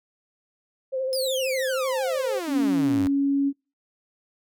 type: tone with vibrato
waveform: sine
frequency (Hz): 524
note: C5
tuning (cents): +2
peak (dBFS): -24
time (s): 0.92-2.4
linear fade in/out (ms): 20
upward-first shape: sine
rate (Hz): 13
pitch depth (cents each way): 33
type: exponential sweep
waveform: sawtooth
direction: down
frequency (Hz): 5200 to 89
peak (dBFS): -25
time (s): 1.13-3.07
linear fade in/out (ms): 0
type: tone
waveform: sine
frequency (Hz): 278.6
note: C#4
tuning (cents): +9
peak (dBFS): -19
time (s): 2.47-3.53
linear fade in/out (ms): 50
effects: noise-tail reverb RT60 0.3 s tail -25 dB re dry